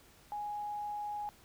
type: tone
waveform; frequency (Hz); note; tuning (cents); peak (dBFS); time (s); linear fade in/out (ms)
sine; 830.6; G#5; 0; -36; 0.32-1.29; 0
effects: pink hiss -61 dBFS RMS until 1.44 s